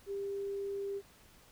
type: tone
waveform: sine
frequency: 397.7 Hz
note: G4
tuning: 25 cents sharp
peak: -35 dBFS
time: 0.06-1.02 s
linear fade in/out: 50 ms
effects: pink hiss -61 dBFS RMS until 1.51 s